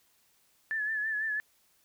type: tone with vibrato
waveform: sine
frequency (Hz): 1736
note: A6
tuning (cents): -24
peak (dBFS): -29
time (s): 0.71-1.4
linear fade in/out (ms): 0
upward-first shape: sine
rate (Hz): 6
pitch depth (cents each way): 50
effects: white hiss -68 dBFS RMS until 1.84 s